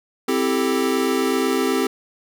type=chord; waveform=square; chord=A minor seventh; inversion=first; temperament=equal; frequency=261.6 / 329.6 / 392 / 440 Hz; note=C4 / E4 / G4 / A4; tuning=0 / 0 / 0 / 0 cents; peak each=-23 / -27 / -23 / -26 dBFS; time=0.28-1.87 s; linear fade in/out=5 ms; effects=none

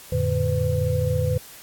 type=tone cluster; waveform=sine; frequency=88 / 112.1 / 146.6 / 504 Hz; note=F2 / A2 / D3 / B4; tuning=+14 / +33 / -3 / +35 cents; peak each=-25 dBFS; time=0.12-1.38 s; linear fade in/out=5 ms; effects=white hiss -44 dBFS RMS until 1.62 s + AAC 64 kbps

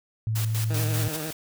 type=tone with pitch glide; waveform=sine; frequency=110.3 to 111.65 Hz; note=A2 to A2; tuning=+5 to +26 cents; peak=-23 dBFS; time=0.27-1.08 s; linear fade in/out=0 ms; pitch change=+21 cents; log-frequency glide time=0.58-0.82 s
type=noise with tremolo; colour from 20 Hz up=white; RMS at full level=-33 dBFS; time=0.35-1.17 s; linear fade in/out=10 ms; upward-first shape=square; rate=5.1 Hz; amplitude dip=75%
type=tone with vibrato; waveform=15% pulse; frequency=155.56 Hz; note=D#3; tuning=in tune; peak=-25 dBFS; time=0.7-1.31 s; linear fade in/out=2 ms; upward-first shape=triangle; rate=11 Hz; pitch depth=67 cents each way
type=noise; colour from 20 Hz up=white; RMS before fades=-37 dBFS; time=0.77-1.33 s; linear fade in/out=5 ms
effects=none

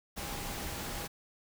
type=tone in noise; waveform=sine; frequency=813 Hz; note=G#5; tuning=37 cents flat; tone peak=-49 dBFS; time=0.16-1.08 s; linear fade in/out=20 ms; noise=pink; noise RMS=-39 dBFS; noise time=0.16-1.08 s; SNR=-13 dB; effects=none

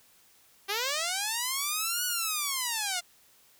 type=linear two-way sweep; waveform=5% pulse; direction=up then down; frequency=383.2 to 1480 to 689 Hz; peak=-17 dBFS; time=0.68-3.01 s; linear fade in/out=20 ms; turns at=2.05 s; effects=white hiss -61 dBFS RMS until 3.59 s

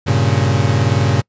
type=chord; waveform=40% pulse; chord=G diminished; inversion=none; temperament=equal; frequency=98 / 116.54 / 138.59 Hz; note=G2 / Bb2 / Db3; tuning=0 / 0 / 0 cents; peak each=-16 dBFS; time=0.06-1.22 s; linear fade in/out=20 ms; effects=noise-tail reverb RT60 0.1 s tail -26 dB re dry + resampled to 16000 Hz

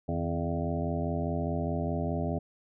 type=harmonic tone with a mistuned harmonic; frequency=84.9 Hz; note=F2; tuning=48 cents flat; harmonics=1 / 2 / 3 / 4 / 5 / 7 / 8 / 9; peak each=-34 / -33 / -35 / -40 / -39 / -38 / -38 / -44 dBFS; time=0.08-2.39 s; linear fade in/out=10 ms; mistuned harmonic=2; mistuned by=-98 cents; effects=none

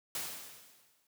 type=noise with exponential decay; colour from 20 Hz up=white; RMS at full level=-36 dBFS; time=0.15-1.07 s; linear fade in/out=2 ms; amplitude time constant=200 ms; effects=high-pass 100 Hz 12 dB/octave

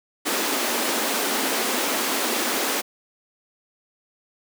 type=high-pass noise; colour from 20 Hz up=pink; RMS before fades=-24 dBFS; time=0.25-2.82 s; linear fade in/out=20 ms; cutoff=230 Hz; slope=48 dB/octave; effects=none

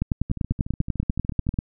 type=two click trains; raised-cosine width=5 ms; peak=-9 / -19 dBFS; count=17 / 18; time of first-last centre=0.02-1.589 / 0.3-1.541 s; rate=10.2 / 13.7 Hz; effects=none

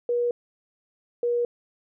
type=tone pair in turn; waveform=sine; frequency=481.1 / 478.9 Hz; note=B4 / A#4; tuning=-45 / +47 cents; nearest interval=unison; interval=8 cents; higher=first; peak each=-21 dBFS; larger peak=neither; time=0.09-0.31 / 1.23-1.45 s; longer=neither; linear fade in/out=2 ms; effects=none

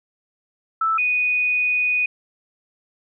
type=tone pair in turn; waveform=sine; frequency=1318.5 / 2480 Hz; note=E6 / D#7; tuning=0 / -6 cents; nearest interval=major seventh; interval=1094 cents; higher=second; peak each=-17 dBFS; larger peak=neither; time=0.81-0.98 / 0.98-2.06 s; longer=second; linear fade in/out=5 ms; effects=none

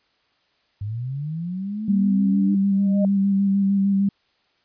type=linear sweep; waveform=sine; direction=up; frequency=98 to 300 Hz; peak=-25 dBFS; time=0.81-2.55 s; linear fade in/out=5 ms
type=tone with vibrato; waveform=sine; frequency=197 Hz; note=G3; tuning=9 cents sharp; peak=-16 dBFS; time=1.88-4.09 s; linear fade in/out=5 ms; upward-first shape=square; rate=6.6 Hz; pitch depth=17 cents each way
type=tone with exponential growth; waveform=sine; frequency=611 Hz; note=D#5; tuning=32 cents flat; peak=-20 dBFS; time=2.72-3.05 s; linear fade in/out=2 ms; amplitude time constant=70 ms
effects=white hiss -65 dBFS RMS until 4.64 s + resampled to 11025 Hz

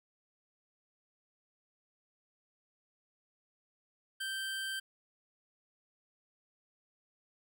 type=tone; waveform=25% pulse; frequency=1563 Hz; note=G6; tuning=6 cents flat; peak=-32 dBFS; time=4.2-4.8 s; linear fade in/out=10 ms; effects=none

